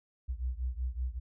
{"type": "beating tone pair", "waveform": "sine", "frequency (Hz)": [60.4, 65.7], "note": ["B1", "C2"], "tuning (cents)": [-38, 8], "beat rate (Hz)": 5.3, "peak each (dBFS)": [-34, -36], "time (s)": [0.28, 1.2], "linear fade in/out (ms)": 20, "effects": []}